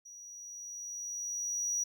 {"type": "tone with level ramp", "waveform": "triangle", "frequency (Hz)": 5800, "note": "F#8", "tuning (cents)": -35, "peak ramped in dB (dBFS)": [-47, -28], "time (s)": [0.05, 1.84], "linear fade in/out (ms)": 10, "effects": []}